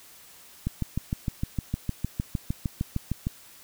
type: click train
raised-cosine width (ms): 5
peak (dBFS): -14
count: 18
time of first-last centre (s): 0.67-3.269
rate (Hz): 6.54
effects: white hiss -51 dBFS RMS until 3.63 s